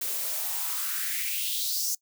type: noise with high-pass filter sweep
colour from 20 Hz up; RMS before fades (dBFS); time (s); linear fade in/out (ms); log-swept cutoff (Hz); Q
blue; -30; 0.01-1.95; 5; 360 to 6200; 3.9
effects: noise-tail reverb RT60 0.1 s tail -22 dB re dry